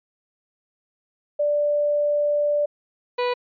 sine / 30% pulse tone pair in turn, 587.3 / 491.6 Hz, D5 / B4, 0 / -8 cents, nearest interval minor third, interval 308 cents, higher first, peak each -18 dBFS, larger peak neither, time 1.39-2.66 / 3.18-3.34 s, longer first, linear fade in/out 10 ms, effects resampled to 11025 Hz

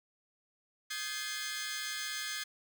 15% pulse chord, Ab major seventh, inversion second, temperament equal with one note detuned, 1244.5 / 1568 / 1705 / 2093 Hz, Eb6 / G6 / Ab6 / C7, 0 / 0 / +45 / 0 cents, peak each -40 / -36 / -34 / -35 dBFS, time 0.9-2.44 s, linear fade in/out 10 ms, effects none

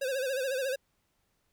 square tone with vibrato, 528 Hz, C5, 16 cents sharp, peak -30 dBFS, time 0.01-0.76 s, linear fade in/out 10 ms, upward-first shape sine, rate 14 Hz, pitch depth 89 cents each way, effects pink hiss -75 dBFS RMS until 1.52 s

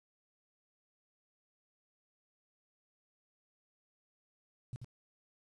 sine tone with echo, 122.4 Hz, B2, 15 cents flat, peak -38 dBFS, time 4.73-4.76 s, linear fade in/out 0 ms, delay 85 ms, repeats 1, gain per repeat -5 dB, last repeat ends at 4.845 s, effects resampled to 24000 Hz + 11-bit

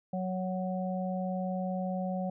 harmonic tone, 185.2 Hz, F#3, 2 cents sharp, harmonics 1 / 3 / 4, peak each -32 / -37 / -38 dBFS, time 0.13-2.3 s, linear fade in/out 5 ms, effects none

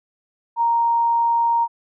sine tone, 932.3 Hz, A#5, in tune, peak -15 dBFS, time 0.56-1.68 s, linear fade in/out 50 ms, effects none

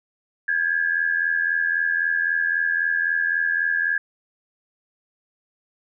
sine tone pair together, 1616.2 / 1700 Hz, G#6 / G#6, -48 / +40 cents, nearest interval minor second, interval 88 cents, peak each -22 dBFS, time 0.48-3.98 s, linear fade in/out 5 ms, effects none

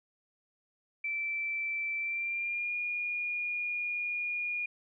sine tone with pitch glide, 2331 to 2433 Hz, D7 to D#7, -14 to -39 cents, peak -31 dBFS, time 1.04-4.66 s, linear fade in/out 5 ms, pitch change +75 cents, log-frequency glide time 1.98-2.75 s, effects none

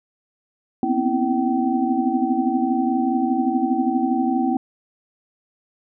sine tone cluster, 242.4 / 255.2 / 267.3 / 327.6 / 768 Hz, B3 / C4 / C4 / E4 / G5, -32 / -43 / +37 / -11 / -36 cents, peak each -24 dBFS, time 0.83-4.57 s, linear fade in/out 2 ms, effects none

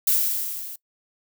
violet noise with level ramp, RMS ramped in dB -18 to -37 dBFS, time 0.07-0.76 s, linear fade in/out 5 ms, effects noise-tail reverb RT60 0.1 s tail -22 dB re dry

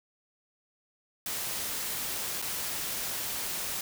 white noise with dropouts, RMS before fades -34 dBFS, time 1.26-3.81 s, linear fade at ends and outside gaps 2 ms, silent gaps 2.418-2.423 s, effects none

